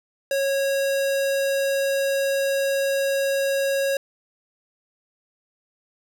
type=tone; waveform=square; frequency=549 Hz; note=C#5; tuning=17 cents flat; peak=-21 dBFS; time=0.31-3.97 s; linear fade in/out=2 ms; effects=none